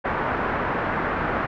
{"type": "low-pass noise", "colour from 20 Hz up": "white", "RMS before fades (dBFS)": -25, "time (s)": [0.04, 1.47], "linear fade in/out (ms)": 20, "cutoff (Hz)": 1600, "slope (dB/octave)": 24, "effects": []}